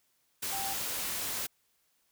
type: tone in noise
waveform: sine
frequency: 784 Hz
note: G5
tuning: in tune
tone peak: -37 dBFS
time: 0.52-0.74 s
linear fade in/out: 10 ms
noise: white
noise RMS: -35 dBFS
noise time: 0.42-1.47 s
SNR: -5 dB
effects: white hiss -73 dBFS RMS until 2.11 s